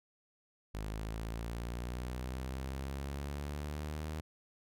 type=linear sweep; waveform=sawtooth; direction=up; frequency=51.91 to 78 Hz; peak=-34 dBFS; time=0.74-4.21 s; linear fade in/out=10 ms; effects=none